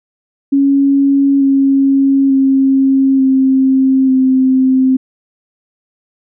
sine tone with pitch steps, 277.2 / 273.1 / 269 / 265 / 261 Hz, C#4 / C#4 / C4 / C4 / C4, 0 / -26 / +48 / +22 / -4 cents, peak -7 dBFS, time 0.52-4.97 s, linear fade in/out 10 ms, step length 890 ms, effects none

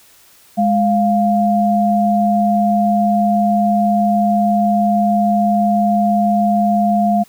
sine tone pair together, 207.7 / 698.5 Hz, G#3 / F5, 0 / 0 cents, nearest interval octave + major sixth, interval 2100 cents, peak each -14 dBFS, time 0.57-7.24 s, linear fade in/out 20 ms, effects white hiss -48 dBFS RMS until 7.28 s

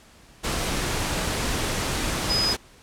sine tone in noise, 5020 Hz, D#8, 15 cents sharp, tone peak -21 dBFS, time 2.29-2.54 s, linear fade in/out 20 ms, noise pink, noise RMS -26 dBFS, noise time 0.43-2.57 s, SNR +2 dB, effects pink hiss -52 dBFS RMS until 2.82 s + low-pass 10000 Hz 12 dB/octave

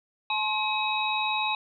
sine tone cluster, 858 / 1065 / 2546 / 3819 Hz, A5 / C6 / D#7 / A#7, -44 / +30 / +39 / +41 cents, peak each -29 / -33 / -29 / -31 dBFS, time 0.3-1.55 s, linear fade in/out 2 ms, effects none

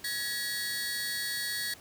sawtooth tone cluster, 1678 / 1920 / 4449 Hz, G#6 / B6 / C#8, +17 / -49 / +5 cents, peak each -34 / -33 / -32 dBFS, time 0.04-1.74 s, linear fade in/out 5 ms, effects pink hiss -52 dBFS RMS until 1.8 s + high-pass 80 Hz 12 dB/octave

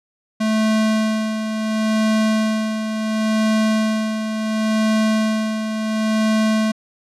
square tone with tremolo, 218 Hz, A3, 16 cents flat, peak -15 dBFS, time 0.4-6.72 s, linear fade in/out 10 ms, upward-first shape sine, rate 0.71 Hz, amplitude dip 55%, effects low-pass 8000 Hz 12 dB/octave

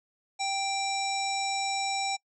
harmonic tone with a mistuned harmonic, 784 Hz, G5, in tune, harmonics 1 / 3 / 5 / 7 / 9 / 10, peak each -30 / -35 / -37 / -38 / -40 / -40 dBFS, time 0.39-2.17 s, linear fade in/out 20 ms, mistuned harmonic 9, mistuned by -17 cents, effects noise-tail reverb RT60 0.1 s tail -24 dB re dry

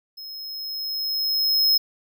square tone with level ramp, 5150 Hz, E8, 41 cents flat, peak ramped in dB -36 to -15 dBFS, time 0.17-1.78 s, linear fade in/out 10 ms, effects none

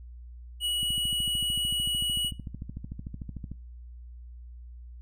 square tone, 2922 Hz, F#7, 22 cents flat, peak -27 dBFS, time 0.6-2.32 s, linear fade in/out 50 ms
click train, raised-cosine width 5 ms, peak -25 dBFS, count 37, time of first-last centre 0.83-3.517 s, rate 13.4 Hz
effects noise-tail reverb RT60 0.3 s tail -21 dB re dry + added 60 Hz sine -42 dBFS peak until 5.01 s

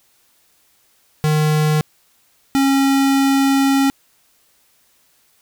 square tone pair in turn, 153.2 / 273 Hz, D#3 / C#4, -27 / -26 cents, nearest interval minor seventh, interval 1001 cents, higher second, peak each -14 / -13 dBFS, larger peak second, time 1.24-1.81 / 2.55-3.9 s, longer second, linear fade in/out 0 ms, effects white hiss -58 dBFS RMS until 5.41 s

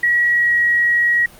sine tone with pitch glide, 1917 to 1904.9 Hz, A#6 to A#6, +48 to +37 cents, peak -12 dBFS, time 0.03-1.26 s, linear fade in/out 5 ms, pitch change -11 cents, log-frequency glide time 0.3-0.54 s, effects pink hiss -43 dBFS RMS until 1.39 s + Opus 48 kbps

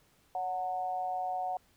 sine tone with amplitude modulation, 736 Hz, F#5, 9 cents flat, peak -28 dBFS, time 0.35-1.57 s, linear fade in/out 2 ms, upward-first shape sine, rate 174 Hz, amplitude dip 70%, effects pink hiss -67 dBFS RMS until 1.76 s

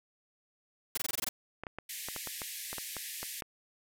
white noise bursts, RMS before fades -33 dBFS, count 8, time 0.95-1.29 s, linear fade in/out 5 ms, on 25 ms, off 20 ms
clicks, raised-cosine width 0.5 ms, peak -24 dBFS, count 12, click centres 1.636 / 1.668 / 1.786 / 2.086 / 2.163 / 2.273 / 2.418 / 2.73 / 2.783 / 2.967 / 3.23 / 3.422 s
white band-pass noise, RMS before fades -42 dBFS, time 1.89-3.41 s, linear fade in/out 5 ms, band 1700 to 15000 Hz, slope 96 dB/octave
effects none

